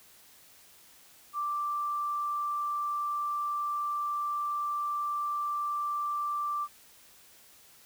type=tone; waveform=sine; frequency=1175 Hz; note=D6; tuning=1 cent sharp; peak=-29 dBFS; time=1.33-6.68 s; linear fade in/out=50 ms; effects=white hiss -57 dBFS RMS until 7.85 s